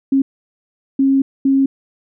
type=tone bursts at uneven times; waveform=sine; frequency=271 Hz; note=C#4; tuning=39 cents flat; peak=-10 dBFS; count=3; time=0.12-0.22 / 0.99-1.22 / 1.45-1.66 s; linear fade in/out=5 ms; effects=none